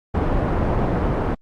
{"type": "low-pass noise", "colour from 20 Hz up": "pink", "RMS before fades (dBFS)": -20, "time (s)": [0.14, 1.35], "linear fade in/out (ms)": 10, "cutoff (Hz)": 980, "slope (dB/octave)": 12, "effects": ["Opus 32 kbps"]}